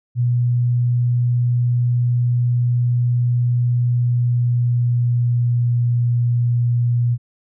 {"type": "tone with pitch glide", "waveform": "sine", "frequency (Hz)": [121.7, 120.23], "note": ["B2", "B2"], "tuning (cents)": [-25, -46], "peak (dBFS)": -14, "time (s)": [0.15, 7.18], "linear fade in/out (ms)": 50, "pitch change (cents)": -21, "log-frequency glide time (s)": [3.85, 5.94], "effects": []}